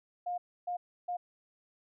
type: tone bursts at uneven times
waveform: sine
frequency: 711 Hz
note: F5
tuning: 31 cents sharp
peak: -32 dBFS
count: 3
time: 0.26-0.38 / 0.67-0.77 / 1.08-1.17 s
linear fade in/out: 10 ms
effects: none